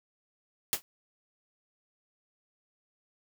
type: noise with exponential decay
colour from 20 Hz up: white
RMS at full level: -24 dBFS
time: 0.73-0.82 s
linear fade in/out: 0 ms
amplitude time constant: 19 ms
effects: none